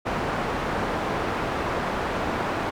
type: low-pass noise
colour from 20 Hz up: white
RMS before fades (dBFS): -27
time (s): 0.05-2.71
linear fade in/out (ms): 20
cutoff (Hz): 1100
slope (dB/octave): 12
effects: none